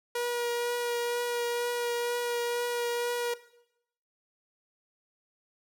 sawtooth tone with vibrato, 479.4 Hz, A#4, 48 cents sharp, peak -25 dBFS, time 0.15-3.34 s, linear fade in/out 5 ms, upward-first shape triangle, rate 2.1 Hz, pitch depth 14 cents each way, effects noise-tail reverb RT60 0.8 s tail -17 dB re dry

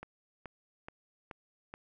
click train, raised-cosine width 0.5 ms, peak -28 dBFS, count 5, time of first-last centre 0.03-1.739 s, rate 2.34 Hz, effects none

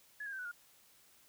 sine tone with pitch steps, 1700 / 1625.1 / 1553.5 / 1485.1 / 1419.6 Hz, G#6 / G#6 / G6 / F#6 / F6, +40 / -38 / -16 / +6 / +28 cents, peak -40 dBFS, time 0.2-0.515 s, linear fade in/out 5 ms, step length 63 ms, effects white hiss -65 dBFS RMS until 1.28 s

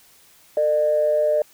sine tone pair together, 451.7 / 603 Hz, A4 / D5, +45 / +46 cents, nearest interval perfect fourth, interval 501 cents, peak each -24 / -16 dBFS, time 0.57-1.42 s, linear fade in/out 2 ms, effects tanh soft clip ceiling -9 dBFS + white hiss -53 dBFS RMS until 1.53 s

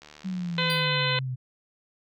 click train, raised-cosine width 0.2 ms, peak -29 dBFS, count 51, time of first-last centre 0.02-0.687 s, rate 75 Hz
sine exponential sweep, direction down, 191.2 to 125.2 Hz, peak -28 dBFS, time 0.24-1.36 s, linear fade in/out 20 ms
harmonic tone, 507 Hz, B4, 45 cents sharp, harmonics 1 / 2 / 3 / 4 / 5 / 6 / 7 / 8, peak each -32 / -32 / -32 / -32 / -32 / -32 / -32 / -32 dBFS, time 0.58-1.19 s, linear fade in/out 2 ms
sawtooth tone with exponential decay, 4690 Hz, D8, 3 cents flat, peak -28 dBFS, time 0.7-0.92 s, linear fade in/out 0 ms, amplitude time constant 46 ms
effects none

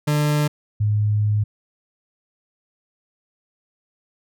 40% pulse / sine tone pair in turn, 148.8 / 105.22 Hz, D3 / G#2, +23 / +23 cents, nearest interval tritone, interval 600 cents, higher first, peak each -16 dBFS, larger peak neither, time 0.07-0.48 / 0.8-1.44 s, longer second, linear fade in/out 10 ms, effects none

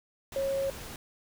sine tone in noise, 546 Hz, C#5, 26 cents flat, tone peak -27 dBFS, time 0.36-0.7 s, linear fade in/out 2 ms, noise pink, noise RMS -43 dBFS, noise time 0.32-0.96 s, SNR +13 dB, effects none

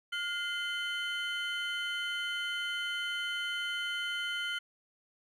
triangle tone cluster, 1420 / 2074 / 3056 Hz, F6 / C7 / G7, +28 / -16 / -45 cents, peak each -34 / -39 / -35 dBFS, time 0.12-4.59 s, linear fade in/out 10 ms, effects none

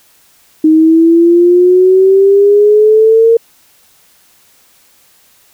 sine exponential sweep, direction up, 311.1 to 462 Hz, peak -3 dBFS, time 0.64-3.37 s, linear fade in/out 5 ms, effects white hiss -48 dBFS RMS until 5.53 s

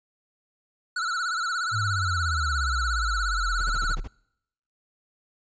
square tone with vibrato, 1396.9 Hz, F6, in tune, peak -26 dBFS, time 0.96-3.95 s, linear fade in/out 5 ms, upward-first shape sine, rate 17 Hz, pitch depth 110 cents each way
sine exponential sweep, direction down, 110 to 32.29 Hz, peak -26 dBFS, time 1.71-4.05 s, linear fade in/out 50 ms
brown noise bursts, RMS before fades -36 dBFS, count 7, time 3.59-4.077 s, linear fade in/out 5 ms, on 37 ms, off 38 ms
effects noise-tail reverb RT60 0.8 s tail -26 dB re dry + resampled to 16000 Hz

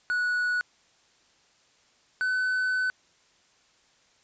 triangle tone pair in turn, 1469 / 1508.6 Hz, F#6 / F#6, -13 / +33 cents, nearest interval unison, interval 46 cents, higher second, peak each -22 dBFS, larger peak neither, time 0.1-0.61 / 2.21-2.9 s, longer second, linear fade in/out 0 ms, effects white hiss -63 dBFS RMS until 4.23 s + resampled to 16000 Hz

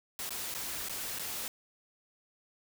white noise with dropouts, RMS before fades -38 dBFS, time 0.19-1.48 s, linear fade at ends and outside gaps 1 ms, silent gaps 0.293-0.306 / 0.541-0.548 / 0.886-0.895 / 1.188-1.194 s, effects none

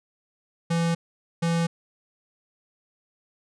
square tone pair in turn, 167.8 / 167.8 Hz, E3 / E3, +31 / +31 cents, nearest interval unison, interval 0 cents, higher neither, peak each -22 dBFS, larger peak neither, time 0.7-0.95 / 1.42-1.67 s, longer neither, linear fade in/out 10 ms, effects resampled to 22050 Hz

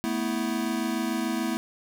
square chord, A suspended second, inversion none, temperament equal with one note detuned, 220 / 246.9 / 327.2 Hz, A3 / B3 / E4, 0 / 0 / -13 cents, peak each -31 dBFS, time 0.04-1.57 s, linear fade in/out 0 ms, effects 8-bit

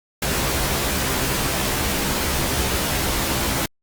pink noise with comb filter, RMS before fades -22 dBFS, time 0.22-3.66 s, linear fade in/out 5 ms, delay 15 ms, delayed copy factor +0.65, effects Opus 48 kbps

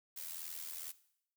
blue noise with amplitude modulation, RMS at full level -42 dBFS, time 0.16-0.92 s, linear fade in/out 10 ms, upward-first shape sine, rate 82.2 Hz, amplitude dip 70%, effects noise-tail reverb RT60 0.7 s tail -17 dB re dry

